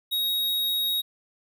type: tone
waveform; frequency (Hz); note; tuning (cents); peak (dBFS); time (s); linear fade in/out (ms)
square; 3779; A#7; +23; -24; 0.11-1.02; 20
effects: none